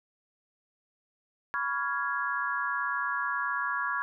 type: chord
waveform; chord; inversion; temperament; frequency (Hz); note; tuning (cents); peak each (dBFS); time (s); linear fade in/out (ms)
sine; C# dominant seventh; third; equal with one note detuned; 987.8 / 1126.2 / 1396.9 / 1661.2; B5 / C#6 / E#6 / G#6; 0 / +27 / 0 / 0; -36 / -33 / -34 / -32; 1.54-4.02; 0
effects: none